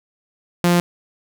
sawtooth tone, 174.61 Hz, F3, in tune, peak -9 dBFS, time 0.64-0.8 s, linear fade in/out 0 ms, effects none

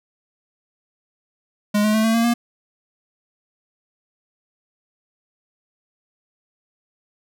square tone with pitch steps, 207.7 / 213.2 / 218.8 / 224.5 / 230.5 / 236.5 Hz, G#3 / G#3 / A3 / A3 / A#3 / A#3, 0 / +46 / -9 / +35 / -19 / +25 cents, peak -16 dBFS, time 1.74-2.34 s, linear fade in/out 10 ms, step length 100 ms, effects none

